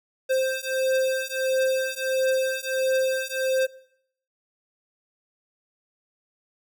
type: beating tone pair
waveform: square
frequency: 523.3 / 524.8 Hz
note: C5 / C5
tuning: 0 / +5 cents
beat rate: 1.5 Hz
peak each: -26 dBFS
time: 0.29-3.67 s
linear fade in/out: 20 ms
effects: noise-tail reverb RT60 0.7 s tail -21 dB re dry